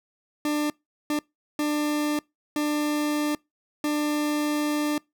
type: tone bursts at uneven times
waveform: 40% pulse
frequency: 297.8 Hz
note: D4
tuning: 24 cents sharp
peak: -22 dBFS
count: 5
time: 0.45-0.7 / 1.1-1.19 / 1.59-2.19 / 2.56-3.35 / 3.84-4.98 s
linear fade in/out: 2 ms
effects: noise-tail reverb RT60 0.2 s tail -25 dB re dry